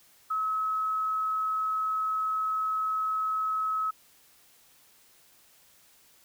sine tone, 1286 Hz, E6, 43 cents flat, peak -26 dBFS, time 0.3-3.91 s, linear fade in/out 10 ms, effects white hiss -60 dBFS RMS until 6.24 s

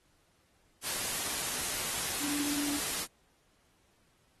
sine tone in noise, 288.9 Hz, D4, 28 cents flat, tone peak -33 dBFS, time 2.2-2.8 s, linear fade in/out 50 ms, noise white, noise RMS -34 dBFS, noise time 0.82-3.07 s, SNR -2 dB, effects pink hiss -70 dBFS RMS until 4.4 s + AAC 32 kbps

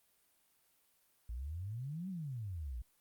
sine exponential two-way sweep, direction up then down, 54.6 to 196 to 54.6 Hz, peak -39 dBFS, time 1.29-2.82 s, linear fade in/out 5 ms, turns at 2.09 s, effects white hiss -73 dBFS RMS until 3 s + Opus 32 kbps

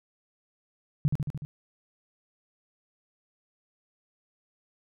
sine tone with echo, 146.83 Hz, D3, in tune, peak -19 dBFS, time 1.05-1.08 s, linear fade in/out 0 ms, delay 74 ms, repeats 5, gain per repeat -3 dB, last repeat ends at 1.45 s, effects none

